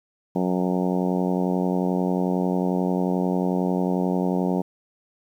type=harmonic tone; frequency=91.2 Hz; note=F#2; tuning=24 cents flat; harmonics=2 / 3 / 4 / 5 / 6 / 7 / 8 / 9 / 10; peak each=-23 / -27 / -29 / -31 / -33 / -34 / -35 / -36 / -37 dBFS; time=0.35-4.62 s; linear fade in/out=10 ms; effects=9-bit